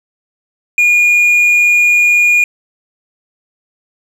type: tone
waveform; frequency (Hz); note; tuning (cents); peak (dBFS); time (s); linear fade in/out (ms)
triangle; 2434; D#7; -39; -5; 0.78-2.44; 2
effects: none